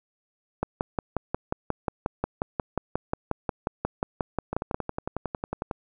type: two click trains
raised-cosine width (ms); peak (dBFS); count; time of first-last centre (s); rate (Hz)
1; -11 / -15; 24 / 14; 0.63-4.744 / 4.53-5.712; 5.59 / 11
effects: none